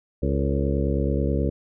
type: harmonic tone with a mistuned harmonic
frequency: 69.3 Hz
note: C#2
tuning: in tune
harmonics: 1 / 2 / 3 / 4 / 5 / 6 / 7 / 8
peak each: -24 / -27 / -29 / -30 / -31 / -32 / -32 / -33 dBFS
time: 0.22-1.5 s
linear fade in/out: 10 ms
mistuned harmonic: 6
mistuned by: +74 cents
effects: none